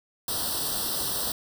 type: noise with comb filter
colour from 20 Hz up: white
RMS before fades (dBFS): -29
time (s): 0.28-1.32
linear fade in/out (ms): 2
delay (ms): 0.22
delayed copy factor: +0.95
effects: none